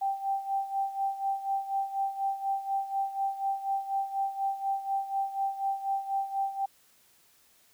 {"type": "tone with tremolo", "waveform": "sine", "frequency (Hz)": 784, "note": "G5", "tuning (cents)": 0, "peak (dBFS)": -25, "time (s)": [0.01, 6.66], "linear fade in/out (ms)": 10, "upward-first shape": "sine", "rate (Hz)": 4.1, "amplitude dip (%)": 75, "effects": ["white hiss -63 dBFS RMS until 7.73 s"]}